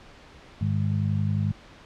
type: harmonic tone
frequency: 51.2 Hz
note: G#1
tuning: 24 cents flat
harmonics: 2 / 3 / 4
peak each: -24 / -28 / -30 dBFS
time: 0.61-1.52 s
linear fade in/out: 5 ms
effects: pink hiss -49 dBFS RMS until 1.85 s + low-pass 4000 Hz 12 dB/octave